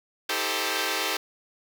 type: chord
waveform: 5% pulse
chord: A half-diminished seventh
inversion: second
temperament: equal with one note detuned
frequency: 319.1 / 392 / 440 / 523.3 Hz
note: Eb4 / G4 / A4 / C5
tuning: +44 / 0 / 0 / 0 cents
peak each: -21 / -19 / -19 / -20 dBFS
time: 0.29-1.17 s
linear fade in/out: 5 ms
effects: none